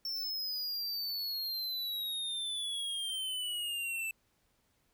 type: exponential sweep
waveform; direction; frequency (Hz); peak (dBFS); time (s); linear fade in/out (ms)
square; down; 5430 to 2637; -35; 0.05-4.11; 2
effects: pink hiss -74 dBFS RMS until 4.93 s